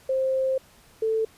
sine tone pair in turn, 527 / 442.9 Hz, C5 / A4, +12 / +11 cents, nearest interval minor third, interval 301 cents, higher first, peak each -21 dBFS, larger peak neither, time 0.09-0.58 / 1.02-1.25 s, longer first, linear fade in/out 5 ms, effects pink hiss -55 dBFS RMS until 1.37 s + resampled to 32000 Hz

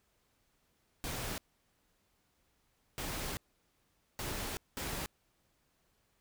pink noise bursts at uneven times, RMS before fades -39 dBFS, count 4, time 1.04-1.38 / 2.98-3.37 / 4.19-4.57 / 4.77-5.06 s, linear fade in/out 0 ms, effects pink hiss -75 dBFS RMS until 6.2 s

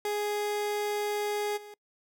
30% pulse tone with level steps, 415.3 Hz, G#4, in tune, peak -26 / -42 dBFS, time 0.05-1.74 s, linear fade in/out 2 ms, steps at 1.56 s, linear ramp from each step 20 ms, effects noise-tail reverb RT60 0.1 s tail -26 dB re dry

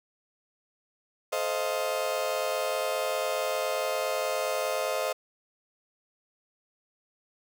35% pulse chord, F dominant seventh, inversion first, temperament just, 436.5 / 523.8 / 628.6 / 698.5 Hz, A4 / C5 / Eb5 / F5, -14 / +2 / +18 / 0 cents, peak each -35 / -30 / -29 / -34 dBFS, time 1.32-5.13 s, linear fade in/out 10 ms, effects none

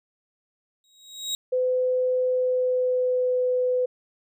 30% pulse tone with exponential growth, 3803 Hz, A#7, 34 cents sharp, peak -21 dBFS, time 0.84-1.35 s, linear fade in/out 1 ms, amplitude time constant 110 ms
sine tone with pitch glide, 507 to 502.3 Hz, B4 to B4, +45 to +29 cents, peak -20 dBFS, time 1.52-3.86 s, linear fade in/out 10 ms, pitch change -16 cents, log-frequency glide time 2.26-3.41 s
effects none

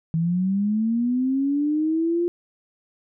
sine linear sweep, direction up, 160 to 350.8 Hz, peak -19 dBFS, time 0.14-2.28 s, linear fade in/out 0 ms, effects none

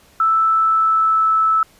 sine tone with pitch glide, 1318.5 to 1309.4 Hz, E6 to E6, 0 to -12 cents, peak -12 dBFS, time 0.2-1.63 s, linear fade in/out 2 ms, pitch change -12 cents, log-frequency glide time 0.43-1.3 s, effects pink hiss -51 dBFS RMS until 1.79 s + resampled to 32000 Hz

